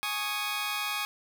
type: chord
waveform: 15% pulse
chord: Ab suspended fourth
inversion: none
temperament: just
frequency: 830.6 / 1107.5 / 1245.9 Hz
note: Ab5 / Db6 / Eb6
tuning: 0 / -2 / +2 cents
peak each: -29 dBFS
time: 0.03-1.05 s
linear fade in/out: 0 ms
effects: none